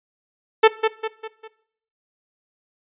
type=tone with echo; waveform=sawtooth; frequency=442 Hz; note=A4; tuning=8 cents sharp; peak=-4 dBFS; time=0.63-0.68 s; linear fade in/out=10 ms; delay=200 ms; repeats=4; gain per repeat=-7 dB; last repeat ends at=1.48 s; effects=noise-tail reverb RT60 0.6 s tail -18 dB re dry + resampled to 8000 Hz